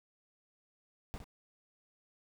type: noise with echo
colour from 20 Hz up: brown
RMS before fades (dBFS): -41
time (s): 1.14-1.18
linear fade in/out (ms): 0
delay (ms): 62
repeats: 1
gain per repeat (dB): -8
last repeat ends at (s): 1.242
effects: none